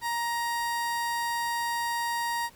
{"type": "tone", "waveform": "30% pulse", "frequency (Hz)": 940, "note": "A#5", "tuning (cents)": 14, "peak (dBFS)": -25, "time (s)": [0.01, 2.5], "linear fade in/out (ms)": 50, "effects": ["pink hiss -56 dBFS RMS until 2.55 s"]}